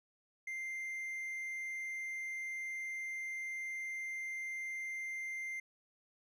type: tone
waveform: triangle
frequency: 2093 Hz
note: C7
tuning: in tune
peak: -37 dBFS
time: 0.47-5.6 s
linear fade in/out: 5 ms
effects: none